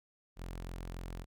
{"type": "tone", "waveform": "sawtooth", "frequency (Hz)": 43.65, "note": "F1", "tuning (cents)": 0, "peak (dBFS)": -37, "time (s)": [0.36, 1.26], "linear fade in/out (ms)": 50, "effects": []}